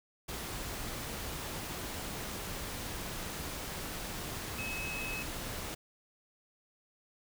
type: tone in noise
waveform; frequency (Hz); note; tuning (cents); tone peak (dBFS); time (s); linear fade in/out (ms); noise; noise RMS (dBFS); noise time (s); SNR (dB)
sine; 2574; E7; -42; -38; 4.58-5.23; 10; pink; -40; 0.28-5.75; -1
effects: none